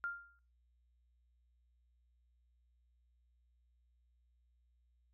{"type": "tone with exponential decay", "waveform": "sine", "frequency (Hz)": 1396.9, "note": "F6", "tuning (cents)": 0, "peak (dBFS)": -34, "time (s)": [0.04, 0.39], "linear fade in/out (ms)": 0, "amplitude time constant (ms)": 76, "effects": ["noise-tail reverb RT60 0.3 s tail -18 dB re dry", "added 60 Hz sine -70 dBFS peak until 5.13 s"]}